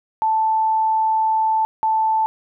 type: tone pair in turn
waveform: sine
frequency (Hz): 880 / 880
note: A5 / A5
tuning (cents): 0 / 0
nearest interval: unison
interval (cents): 0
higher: neither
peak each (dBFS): -15 / -15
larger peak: neither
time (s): 0.22-1.65 / 1.83-2.26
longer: first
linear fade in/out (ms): 0
effects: none